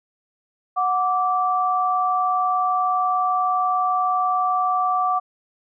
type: tone pair together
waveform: sine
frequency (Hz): 735 / 1166.7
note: F#5 / D6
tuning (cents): -12 / -12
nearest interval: minor sixth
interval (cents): 800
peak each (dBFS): -21 / -20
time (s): 0.76-5.2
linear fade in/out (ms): 20
effects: none